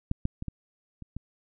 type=clicks; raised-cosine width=5 ms; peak=-14 / -14 / -22 / -21 / -29 / -23 dBFS; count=6; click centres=0.114 / 0.254 / 0.424 / 0.483 / 1.023 / 1.166 s; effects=none